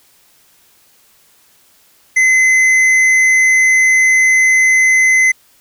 triangle tone with hard clipping, 2045 Hz, C7, 40 cents flat, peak -9 dBFS, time 2.16-5.32 s, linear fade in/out 10 ms, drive 11 dB, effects white hiss -51 dBFS RMS until 5.6 s

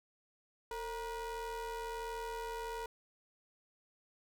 square ring-modulated tone, 246.9 Hz, B3, in tune, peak -37 dBFS, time 0.71-2.86 s, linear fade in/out 2 ms, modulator 700 Hz, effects none

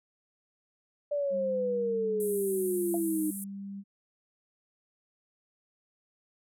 sine exponential sweep, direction down, 587.3 to 303.5 Hz, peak -27 dBFS, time 1.11-3.31 s, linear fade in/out 10 ms
sine tone with pitch glide, 196.9 to 198.16 Hz, G3 to G3, +8 to +19 cents, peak -37 dBFS, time 1.3-3.84 s, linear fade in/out 50 ms, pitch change +11 cents, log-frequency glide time 3.13-3.68 s
pink band-pass noise, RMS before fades -41 dBFS, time 2.2-3.44 s, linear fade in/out 2 ms, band 9000 to 13000 Hz, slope 48 dB/octave
sine tone with exponential decay, 684 Hz, F5, 36 cents flat, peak -29 dBFS, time 2.94-3.02 s, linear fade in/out 2 ms, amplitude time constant 16 ms
effects none

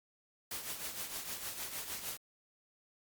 white noise with tremolo, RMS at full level -39 dBFS, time 0.51-2.17 s, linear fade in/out 2 ms, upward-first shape triangle, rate 6.5 Hz, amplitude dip 65%, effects Opus 48 kbps

